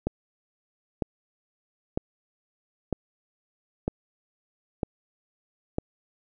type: click train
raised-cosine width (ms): 2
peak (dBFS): -12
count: 7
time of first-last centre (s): 0.07-5.784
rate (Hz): 1.05
effects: none